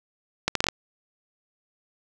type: accelerating click train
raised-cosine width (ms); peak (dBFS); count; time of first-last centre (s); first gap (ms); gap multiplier
0.2; -4; 6; 0.48-0.686; 73; 0.71
effects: none